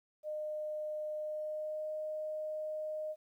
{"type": "tone with pitch glide", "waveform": "sine", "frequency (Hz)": [610, 617.1], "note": ["D#5", "D#5"], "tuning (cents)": [-34, -14], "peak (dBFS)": -36, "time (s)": [0.23, 3.16], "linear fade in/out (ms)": 50, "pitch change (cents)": 20, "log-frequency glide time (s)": [1.16, 1.91], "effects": ["12-bit"]}